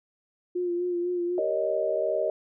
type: tone with vibrato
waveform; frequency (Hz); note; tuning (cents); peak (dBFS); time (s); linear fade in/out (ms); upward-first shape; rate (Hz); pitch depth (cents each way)
sine; 352.6; F4; +17; -25; 0.55-1.4; 10; sine; 4; 31
type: chord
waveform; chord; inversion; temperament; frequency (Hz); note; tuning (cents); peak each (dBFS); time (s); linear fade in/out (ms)
sine; Eb dominant seventh; first; just; 388.9 / 466.7 / 560 / 622.3; G4 / Bb4 / Db5 / Eb5; -14 / +2 / +18 / 0; -32 / -31 / -31 / -26; 1.38-2.3; 2
effects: none